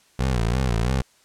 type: tone with vibrato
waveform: 20% pulse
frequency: 60.7 Hz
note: B1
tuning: 29 cents flat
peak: -15 dBFS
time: 0.19-1.02 s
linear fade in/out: 5 ms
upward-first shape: sine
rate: 3 Hz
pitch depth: 160 cents each way
effects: white hiss -58 dBFS RMS until 1.24 s + low-pass 9000 Hz 12 dB/octave